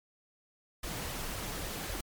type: noise with flanger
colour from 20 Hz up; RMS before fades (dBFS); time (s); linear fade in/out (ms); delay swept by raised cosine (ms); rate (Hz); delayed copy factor
pink; -38; 0.83-2.01; 5; 1.6 to 7.1; 3.7; +0.5
effects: MP3 96 kbps